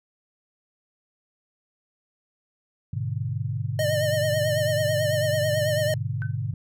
sine chord, G# diminished, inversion none, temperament just, 103.83 / 124.59 / 149.51 Hz, G#2 / B2 / D3, 0 / +16 / +31 cents, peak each -29 / -29 / -32 dBFS, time 2.93-6.54 s, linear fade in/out 5 ms
square tone with vibrato, 608 Hz, D#5, 40 cents flat, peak -23 dBFS, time 3.79-5.94 s, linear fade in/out 2 ms, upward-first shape triangle, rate 9.1 Hz, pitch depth 64 cents each way
sine tone with exponential decay, 1525 Hz, G6, 48 cents flat, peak -30 dBFS, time 6.22-6.36 s, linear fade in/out 0 ms, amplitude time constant 29 ms
effects none

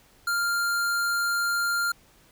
square tone, 1396.9 Hz, F6, in tune, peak -24 dBFS, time 0.27-1.92 s, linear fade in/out 5 ms, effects pink hiss -58 dBFS RMS until 2.31 s

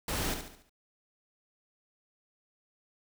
pink noise with echo, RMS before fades -33 dBFS, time 0.08-0.34 s, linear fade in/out 2 ms, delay 71 ms, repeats 5, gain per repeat -7 dB, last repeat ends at 0.695 s, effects none

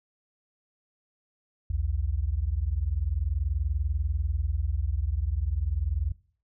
sine tone pair together, 60.74 / 81.1 Hz, B1 / E2, -28 / -28 cents, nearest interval perfect fourth, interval 500 cents, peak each -28 / -28 dBFS, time 1.7-6.12 s, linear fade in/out 5 ms, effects noise-tail reverb RT60 0.5 s tail -20 dB re dry

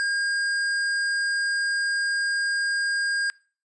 square tone, 1616 Hz, G#6, 48 cents flat, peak -23 dBFS, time 0-3.3 s, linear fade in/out 0 ms, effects noise-tail reverb RT60 0.4 s tail -25 dB re dry + resampled to 22050 Hz

